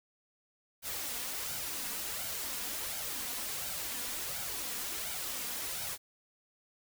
white noise with flanger, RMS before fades -38 dBFS, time 0.82-5.98 s, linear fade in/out 50 ms, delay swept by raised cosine 1.3 to 4.2 ms, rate 1.4 Hz, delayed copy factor +0.55, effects none

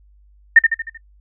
sine tone with echo, 1820 Hz, A#6, 42 cents flat, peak -3 dBFS, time 0.56-0.59 s, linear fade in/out 5 ms, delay 77 ms, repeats 5, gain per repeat -6 dB, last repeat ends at 0.975 s, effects noise-tail reverb RT60 0.1 s tail -24 dB re dry + added 50 Hz sine -48 dBFS peak until 1.2 s

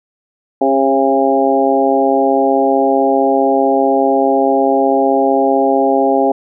harmonic tone with a mistuned harmonic, 135.7 Hz, C#3, 36 cents flat, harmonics 2 / 3 / 4 / 5 / 6, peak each -16 / -16 / -16 / -16 / -16 dBFS, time 0.61-6.32 s, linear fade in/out 5 ms, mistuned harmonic 3, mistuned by -20 cents, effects none

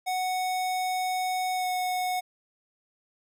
square tone with pitch glide, 740 to 733.2 Hz, F#5 to F#5, 0 to -16 cents, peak -27 dBFS, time 0.06-2.21 s, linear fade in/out 20 ms, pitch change -16 cents, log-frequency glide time 1.55-1.67 s, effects none

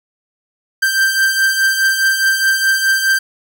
45% pulse beating tone pair, 1568 / 1572.8 Hz, G6 / G6, 0 / +5 cents, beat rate 4.8 Hz, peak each -13 / -19 dBFS, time 0.82-3.19 s, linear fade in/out 10 ms, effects none

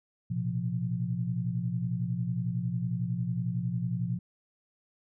sine chord, Bb suspended second, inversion none, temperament equal with one note detuned, 116.54 / 127.53 / 174.61 Hz, Bb2 / C3 / F3, 0 / -44 / 0 cents, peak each -33 / -33 / -32 dBFS, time 0.3-4.19 s, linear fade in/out 10 ms, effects none

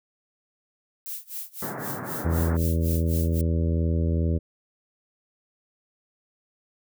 violet noise with tremolo, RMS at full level -33 dBFS, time 1.06-3.41 s, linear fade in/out 0 ms, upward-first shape sine, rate 3.9 Hz, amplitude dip 95%
pink band-pass noise, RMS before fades -34 dBFS, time 1.62-2.57 s, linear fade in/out 5 ms, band 110 to 1800 Hz, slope 48 dB/octave
harmonic tone, 82.41 Hz, E2, in tune, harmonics 1 / 2 / 3 / 4 / 5 / 6 / 7, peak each -22 / -28 / -32 / -34 / -36 / -38 / -39 dBFS, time 2.24-4.39 s, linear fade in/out 20 ms
effects none

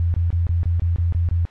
sine tone bursts, 85.3 Hz, F2, 40 cents flat, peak -16 dBFS, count 9, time 0-1.452 s, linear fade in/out 0 ms, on 140 ms, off 24 ms, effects white hiss -48 dBFS RMS until 1.5 s + low-pass 2000 Hz 12 dB/octave

